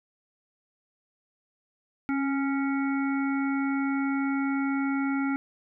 harmonic tone with a mistuned harmonic, 277.2 Hz, C#4, in tune, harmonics 1 / 3 / 5 / 7 / 8, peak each -25 / -37 / -35 / -43 / -39 dBFS, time 2.09-5.36 s, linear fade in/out 0 ms, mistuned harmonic 1, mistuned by -24 cents, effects none

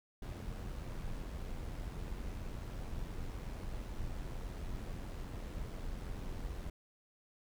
brown noise with amplitude modulation, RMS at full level -40 dBFS, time 0.22-6.7 s, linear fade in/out 5 ms, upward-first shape sine, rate 88.8 Hz, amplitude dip 40%, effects none

